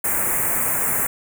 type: band-stop noise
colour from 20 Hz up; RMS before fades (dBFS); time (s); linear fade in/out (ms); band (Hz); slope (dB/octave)
white; -21; 0.04-1.07; 5; 2300 to 7500; 48
effects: none